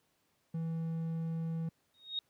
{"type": "tone", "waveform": "triangle", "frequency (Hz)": 163.7, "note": "E3", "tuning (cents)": -12, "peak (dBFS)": -31, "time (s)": [0.54, 1.69], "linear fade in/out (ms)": 5}
{"type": "tone with exponential growth", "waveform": "sine", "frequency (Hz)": 3738, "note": "A#7", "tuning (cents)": 4, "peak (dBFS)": -30, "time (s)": [1.94, 2.19], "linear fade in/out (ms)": 2, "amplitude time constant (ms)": 53}
{"effects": ["pink hiss -75 dBFS RMS until 2.29 s", "high-pass 100 Hz 12 dB/octave"]}